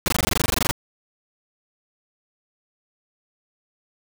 pink noise bursts, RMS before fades -20 dBFS, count 16, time 0.06-0.711 s, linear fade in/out 0 ms, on 21 ms, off 21 ms, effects none

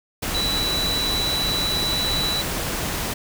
sine tone in noise, 3951 Hz, B7, in tune, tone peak -22 dBFS, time 0.34-2.42 s, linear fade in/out 10 ms, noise pink, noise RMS -26 dBFS, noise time 0.22-3.14 s, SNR +1 dB, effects none

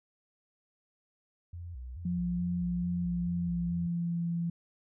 sine tone with vibrato, 73.42 Hz, D2, in tune, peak -39 dBFS, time 1.53-3.87 s, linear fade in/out 5 ms, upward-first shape square, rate 2.3 Hz, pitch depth 280 cents each way
sine tone with pitch glide, 175.8 to 169.81 Hz, F3 to F3, +12 to -48 cents, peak -29 dBFS, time 2.05-4.5 s, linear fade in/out 5 ms, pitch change -60 cents, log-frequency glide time 2.87-4.27 s
effects none

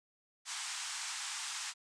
white band-pass noise, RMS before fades -41 dBFS, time 0.45-1.74 s, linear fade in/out 50 ms, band 820 to 8700 Hz, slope 48 dB/octave, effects none

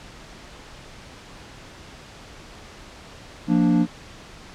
triangle chord, Bb major, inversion second, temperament equal, 174.61 / 233.1 / 293.7 Hz, F3 / Bb3 / D4, 0 / 0 / 0 cents, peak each -18 dBFS, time 3.47-3.87 s, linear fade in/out 50 ms, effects pink hiss -43 dBFS RMS until 4.54 s + low-pass 6000 Hz 12 dB/octave

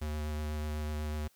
square tone with vibrato, 75.8 Hz, D#2, 45 cents flat, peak -34 dBFS, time 0.01-1.28 s, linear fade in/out 10 ms, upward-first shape sine, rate 8.1 Hz, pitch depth 14 cents each way, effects white hiss -67 dBFS RMS until 1.35 s

